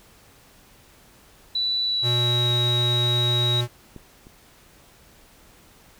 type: tone with pitch glide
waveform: sine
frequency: 3962 to 3827 Hz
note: B7 to A#7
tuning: +5 to +45 cents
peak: -21 dBFS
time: 1.55-3.61 s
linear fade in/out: 5 ms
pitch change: -60 cents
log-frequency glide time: 1.84-2.48 s
type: tone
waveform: square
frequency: 120.9 Hz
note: B2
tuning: 36 cents flat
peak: -23 dBFS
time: 2.02-3.68 s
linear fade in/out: 50 ms
type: clicks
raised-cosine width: 3 ms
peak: -32 / -26 / -33 dBFS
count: 3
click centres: 2.51 / 3.963 / 4.269 s
effects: pink hiss -53 dBFS RMS until 5.99 s